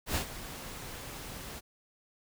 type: noise with ADSR envelope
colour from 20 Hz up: pink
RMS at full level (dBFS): -30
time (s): 0.06-1.61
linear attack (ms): 91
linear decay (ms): 100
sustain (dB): -13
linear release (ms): 30
effects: none